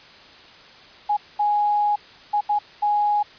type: tone bursts at uneven times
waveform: sine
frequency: 830.6 Hz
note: G#5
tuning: in tune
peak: -17 dBFS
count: 5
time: 1.09-1.17 / 1.39-1.96 / 2.33-2.41 / 2.49-2.59 / 2.82-3.23 s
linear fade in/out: 10 ms
effects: white hiss -46 dBFS RMS until 3.38 s + resampled to 11025 Hz